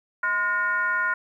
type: tone with frequency modulation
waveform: sine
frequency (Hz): 1434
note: F6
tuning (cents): +45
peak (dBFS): -21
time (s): 0.23-1.14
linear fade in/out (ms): 5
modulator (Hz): 401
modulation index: 0.89
effects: 10-bit